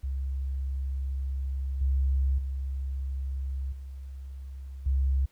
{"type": "tone with level steps", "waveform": "sine", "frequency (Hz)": 67.1, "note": "C2", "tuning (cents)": 44, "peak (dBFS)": [-28, -22, -29, -37, -22], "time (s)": [0.03, 5.26], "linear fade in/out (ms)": 10, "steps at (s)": [1.81, 2.38, 3.72, 4.86], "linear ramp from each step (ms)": 5, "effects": ["pink hiss -66 dBFS RMS until 5.31 s"]}